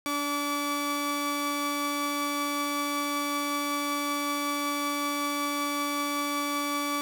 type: tone pair together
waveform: sawtooth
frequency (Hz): 289.1 / 1151.1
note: D4 / D6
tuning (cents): -27 / -35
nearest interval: 2 octaves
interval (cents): 2392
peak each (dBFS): -27 / -26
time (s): 0.06-7.01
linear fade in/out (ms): 0
effects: none